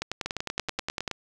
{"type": "two click trains", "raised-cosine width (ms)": 0.2, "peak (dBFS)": [-12, -13], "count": [12, 9], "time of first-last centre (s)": [[0.02, 1.078], [0.26, 1.113]], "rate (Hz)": [10.4, 9.38], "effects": []}